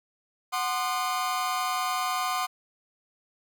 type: chord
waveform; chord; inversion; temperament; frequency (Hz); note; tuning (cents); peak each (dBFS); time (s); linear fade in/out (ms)
40% pulse; C diminished; second; equal with one note detuned; 740 / 1046.5 / 1216.8; Gb5 / C6 / Eb6; 0 / 0 / -39; -30; 0.52-2.47; 20
effects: none